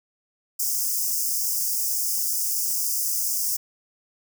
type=high-pass noise; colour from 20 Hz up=white; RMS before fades=-25 dBFS; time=0.59-3.57 s; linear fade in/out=10 ms; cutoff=5000 Hz; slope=96 dB/octave; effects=none